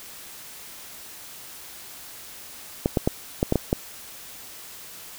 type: clicks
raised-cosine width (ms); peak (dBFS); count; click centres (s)
2; -6; 7; 2.859 / 2.972 / 3.075 / 3.429 / 3.524 / 3.557 / 3.729
effects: white hiss -42 dBFS RMS until 5.18 s